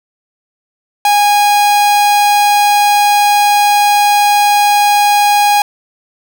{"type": "tone", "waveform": "45% pulse", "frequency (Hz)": 823, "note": "G#5", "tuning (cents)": -16, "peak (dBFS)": -7, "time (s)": [1.05, 5.62], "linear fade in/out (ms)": 2, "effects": []}